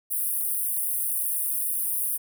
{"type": "high-pass noise", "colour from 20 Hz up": "pink", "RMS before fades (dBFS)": -27, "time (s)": [0.1, 2.18], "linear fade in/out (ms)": 20, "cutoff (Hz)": 9200, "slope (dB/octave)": 96, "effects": []}